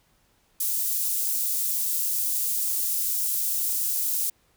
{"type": "high-pass noise", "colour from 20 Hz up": "white", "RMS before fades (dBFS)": -26, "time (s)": [0.6, 4.3], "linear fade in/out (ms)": 5, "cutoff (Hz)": 8400, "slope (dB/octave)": 12, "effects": ["pink hiss -65 dBFS RMS until 4.56 s"]}